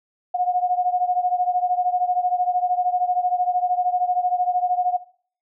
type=beating tone pair; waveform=sine; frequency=719 / 732 Hz; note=F#5 / F#5; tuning=-50 / -19 cents; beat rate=13 Hz; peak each=-21 / -23 dBFS; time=0.34-4.97 s; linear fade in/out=10 ms; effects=noise-tail reverb RT60 0.5 s tail -18 dB re dry